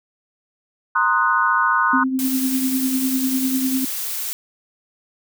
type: chord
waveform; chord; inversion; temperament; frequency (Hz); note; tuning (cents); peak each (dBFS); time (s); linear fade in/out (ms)
sine; C half-diminished seventh; third; equal; 932.3 / 1046.5 / 1244.5 / 1480; Bb5 / C6 / Eb6 / Gb6; 0 / 0 / 0 / 0; -23 / -20 / -20 / -19; 0.95-2.04; 10
type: tone with tremolo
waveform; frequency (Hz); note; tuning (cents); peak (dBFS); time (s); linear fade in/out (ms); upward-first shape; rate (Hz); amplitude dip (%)
sine; 261.6; C4; 0; -16; 1.93-3.85; 5; triangle; 10; 55
type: noise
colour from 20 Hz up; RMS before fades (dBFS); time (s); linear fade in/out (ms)
blue; -26; 2.19-4.33; 0
effects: none